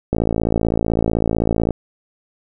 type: click train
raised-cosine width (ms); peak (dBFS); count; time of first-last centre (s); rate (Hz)
2; -4; 89; 0.13-1.707; 55.8
effects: none